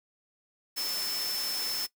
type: tone in noise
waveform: sine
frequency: 5280 Hz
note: E8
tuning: 2 cents sharp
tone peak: -32 dBFS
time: 0.76-1.87 s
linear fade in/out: 20 ms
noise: white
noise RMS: -36 dBFS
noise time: 0.76-1.87 s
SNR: +1 dB
effects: noise-tail reverb RT60 0.1 s tail -18 dB re dry + high-pass 200 Hz 12 dB/octave